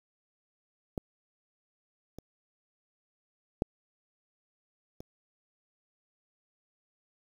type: clicks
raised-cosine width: 2 ms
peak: -19 / -30 / -13 / -30 dBFS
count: 4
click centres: 0.978 / 2.186 / 3.621 / 5.005 s
effects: 8-bit